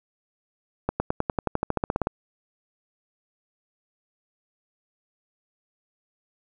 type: accelerating click train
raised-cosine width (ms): 1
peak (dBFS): -9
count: 16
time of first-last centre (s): 0.89-2.071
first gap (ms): 110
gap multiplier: 0.95
effects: none